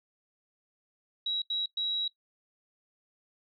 sine tone bursts at uneven times, 3870 Hz, B7, 36 cents flat, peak -28 dBFS, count 3, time 1.26-1.42 / 1.5-1.66 / 1.77-2.08 s, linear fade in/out 5 ms, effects noise-tail reverb RT60 0.1 s tail -17 dB re dry

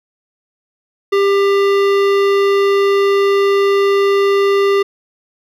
sine tone with hard clipping, 397.5 Hz, G4, 24 cents sharp, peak -12 dBFS, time 1.12-4.83 s, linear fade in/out 10 ms, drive 16 dB, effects none

